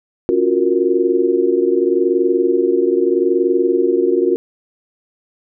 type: chord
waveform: sine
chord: Gb major seventh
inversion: second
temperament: equal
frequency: 277.2 / 349.2 / 370 / 466.2 Hz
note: Db4 / F4 / Gb4 / Bb4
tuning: 0 / 0 / 0 / 0 cents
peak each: -22 / -16 / -16 / -19 dBFS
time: 0.29-4.36 s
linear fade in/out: 0 ms
effects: none